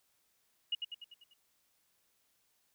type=tone with echo; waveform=sine; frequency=2880 Hz; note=F#7; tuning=47 cents flat; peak=-30 dBFS; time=0.72-0.75 s; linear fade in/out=5 ms; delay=98 ms; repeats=6; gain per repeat=-5 dB; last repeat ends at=1.338 s; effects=white hiss -75 dBFS RMS until 2.74 s